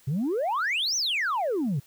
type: exponential two-way sweep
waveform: sine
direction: up then down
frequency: 124.6 to 6272 to 124.6 Hz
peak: -22 dBFS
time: 0.07-1.8 s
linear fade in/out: 10 ms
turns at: 0.96 s
effects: tanh soft clip ceiling -22 dBFS + white hiss -58 dBFS RMS until 1.86 s